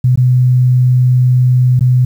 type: tone with dropouts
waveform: sine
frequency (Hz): 126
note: B2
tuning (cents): +35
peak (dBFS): -6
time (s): 0.04-2.05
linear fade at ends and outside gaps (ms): 5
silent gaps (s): 0.158-0.174 / 1.794-1.808
effects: 7-bit